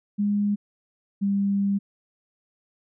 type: tone pair in turn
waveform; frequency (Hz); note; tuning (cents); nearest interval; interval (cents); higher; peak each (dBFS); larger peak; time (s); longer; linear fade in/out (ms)
sine; 204.9 / 199.18; G#3 / G3; -23 / +28; unison; 49; first; -20; neither; 0.18-0.56 / 1.21-1.79; second; 20
effects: none